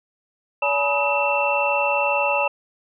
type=tone cluster; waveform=sine; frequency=570 / 849 / 971 / 1267 / 2684 Hz; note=C#5 / G#5 / B5 / D#6 / E7; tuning=+48 / +38 / -30 / +31 / +31 cents; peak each=-23 / -25 / -26 / -29 / -22 dBFS; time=0.62-2.48 s; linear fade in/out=5 ms; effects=none